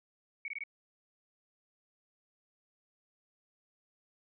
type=tone bursts; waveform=sine; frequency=2238 Hz; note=C#7; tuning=16 cents sharp; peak=-36 dBFS; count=4; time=0.45-0.637 s; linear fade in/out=2 ms; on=31 ms; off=21 ms; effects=none